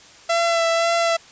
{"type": "tone with vibrato", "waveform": "sawtooth", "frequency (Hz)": 671, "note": "E5", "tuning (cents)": 31, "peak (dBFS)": -13, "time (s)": [0.29, 1.17], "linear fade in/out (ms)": 10, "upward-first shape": "sine", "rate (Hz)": 1.9, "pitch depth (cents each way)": 19, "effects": ["white hiss -46 dBFS RMS until 1.31 s", "resampled to 16000 Hz"]}